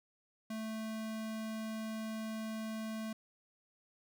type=tone; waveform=square; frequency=220 Hz; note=A3; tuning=in tune; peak=-39 dBFS; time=0.5-3.13 s; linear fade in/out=5 ms; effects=none